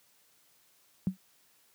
sine tone with exponential decay, 187.3 Hz, F#3, 21 cents sharp, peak -21 dBFS, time 1.07-1.17 s, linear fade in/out 0 ms, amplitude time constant 20 ms, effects white hiss -66 dBFS RMS until 1.74 s + high-pass 80 Hz 12 dB/octave

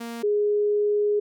sawtooth / sine tone pair in turn, 233.1 / 415.3 Hz, A#3 / G#4, 0 / 0 cents, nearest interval minor seventh, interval 1000 cents, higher second, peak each -28 / -19 dBFS, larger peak second, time 0-0.23 / 0.23-1.2 s, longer second, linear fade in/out 10 ms, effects none

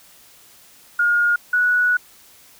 sine tone pair in turn, 1426 / 1469.5 Hz, F6 / F#6, +36 / -12 cents, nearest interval minor second, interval 52 cents, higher second, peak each -14 dBFS, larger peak neither, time 0.99-1.36 / 1.53-1.97 s, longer second, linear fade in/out 5 ms, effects white hiss -49 dBFS RMS until 2.59 s

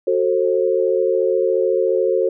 sine chord, F# diminished, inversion none, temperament just, 370 / 444 / 532.8 Hz, F#4 / A4 / C5, 0 / +16 / +31 cents, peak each -19 dBFS, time 0.07-2.29 s, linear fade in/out 5 ms, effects none

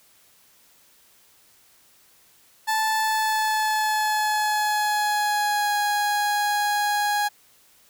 30% pulse tone with pitch glide, 876 to 827.3 Hz, A5 to G#5, -8 to -7 cents, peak -18 dBFS, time 2.67-7.29 s, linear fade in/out 20 ms, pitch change -99 cents, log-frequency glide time 2.97-5.74 s, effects white hiss -57 dBFS RMS until 7.89 s

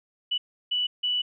sine tone bursts at uneven times, 2960 Hz, F#7, in tune, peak -23 dBFS, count 3, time 0.31-0.38 / 0.71-0.87 / 1.03-1.22 s, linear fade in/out 10 ms, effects none

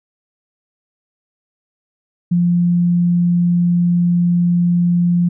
sine tone, 174.4 Hz, F3, 2 cents flat, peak -11 dBFS, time 2.31-5.29 s, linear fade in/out 10 ms, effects none

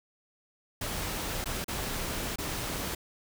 pink noise with dropouts, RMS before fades -34 dBFS, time 0.81-2.95 s, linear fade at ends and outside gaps 5 ms, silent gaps 1.443-1.457 / 1.644-1.681 / 2.359-2.384 s, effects none

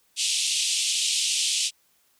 pink band-pass noise, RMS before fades -25 dBFS, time 0.16-1.71 s, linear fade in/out 50 ms, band 2700 to 9400 Hz, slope 48 dB/octave, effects white hiss -65 dBFS RMS until 2.19 s

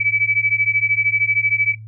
sine beating tone pair, 2289 / 2302 Hz, D7 / D7, -45 / -35 cents, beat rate 13 Hz, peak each -18 dBFS, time 0-1.75 s, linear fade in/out 10 ms, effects noise-tail reverb RT60 0.2 s tail -22 dB re dry + added 109 Hz sine -33 dBFS peak until 1.87 s

